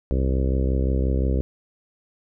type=harmonic tone; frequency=65.7 Hz; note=C2; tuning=8 cents sharp; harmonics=1 / 2 / 3 / 4 / 5 / 6 / 7 / 8 / 9; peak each=-20 / -28 / -31 / -31 / -33 / -33 / -34 / -35 / -42 dBFS; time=0.11-1.41 s; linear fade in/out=0 ms; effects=none